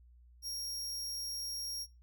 sawtooth tone, 5588 Hz, F8, in tune, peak -35 dBFS, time 0.42-1.87 s, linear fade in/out 50 ms, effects noise-tail reverb RT60 0.2 s tail -18 dB re dry + added 60 Hz sine -57 dBFS peak until 2.02 s

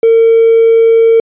triangle tone with hard clipping, 455.1 Hz, A#4, 42 cents flat, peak -4 dBFS, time 0.03-1.2 s, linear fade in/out 2 ms, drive 4 dB, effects resampled to 8000 Hz

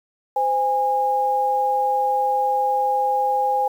sine tone pair together, 515.1 / 819 Hz, C5 / G#5, -27 / -24 cents, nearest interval minor sixth, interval 803 cents, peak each -24 / -18 dBFS, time 0.36-3.68 s, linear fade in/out 5 ms, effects 8-bit

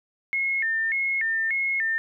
sine tone with vibrato, 1975.5 Hz, B6, in tune, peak -22 dBFS, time 0.33-1.98 s, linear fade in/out 0 ms, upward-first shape square, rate 1.7 Hz, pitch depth 160 cents each way, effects none

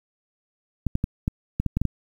clicks, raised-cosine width 5 ms, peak -10 dBFS, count 9, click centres 0.867 / 0.954 / 1.041 / 1.279 / 1.6 / 1.663 / 1.77 / 1.816 / 1.853 s, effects 8-bit

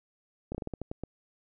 slowing click train, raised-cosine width 2 ms, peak -22 dBFS, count 9, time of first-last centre 0.52-1.036 s, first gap 27 ms, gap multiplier 1.24, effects none

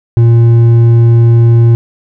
sine tone with hard clipping, 116.54 Hz, A#2, in tune, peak -4 dBFS, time 0.17-1.75 s, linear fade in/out 0 ms, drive 5 dB, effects none

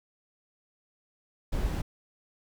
brown noise, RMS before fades -29 dBFS, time 1.52-1.82 s, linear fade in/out 10 ms, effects none

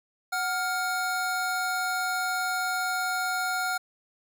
square tone pair together, 742.4 / 1404 Hz, F#5 / F6, +6 / +9 cents, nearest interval major seventh, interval 1103 cents, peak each -31 / -29 dBFS, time 0.32-3.78 s, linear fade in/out 10 ms, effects none

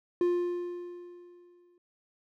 triangle tone with exponential decay, 351.9 Hz, F4, 13 cents sharp, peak -20 dBFS, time 0.21-1.78 s, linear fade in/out 2 ms, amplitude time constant 340 ms, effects none

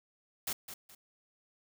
white noise with echo, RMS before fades -35 dBFS, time 0.47-0.53 s, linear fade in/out 5 ms, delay 210 ms, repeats 2, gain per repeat -10 dB, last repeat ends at 0.95 s, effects none

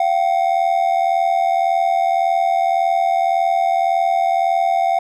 triangle ring-modulated tone, 729 Hz, F#5, 26 cents flat, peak -9 dBFS, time 0-4.99 s, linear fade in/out 2 ms, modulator 40.9 Hz, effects none

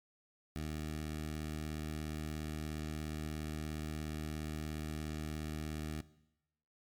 15% pulse tone with notch filter, 77 Hz, D#2, 17 cents flat, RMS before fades -40 dBFS, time 0.56-6.01 s, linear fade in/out 0 ms, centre 930 Hz, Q 1.6, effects noise-tail reverb RT60 0.9 s tail -18 dB re dry + MP3 96 kbps

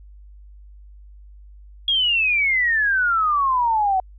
sine exponential sweep, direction down, 3322 to 740 Hz, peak -16 dBFS, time 1.88-4 s, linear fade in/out 2 ms, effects added 50 Hz sine -41 dBFS peak until 4.18 s

